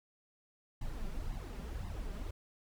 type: noise with flanger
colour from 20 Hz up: brown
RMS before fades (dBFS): -40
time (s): 0.81-2.31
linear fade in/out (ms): 5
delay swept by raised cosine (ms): 1 to 5.1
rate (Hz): 1.9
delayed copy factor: +0.8
effects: none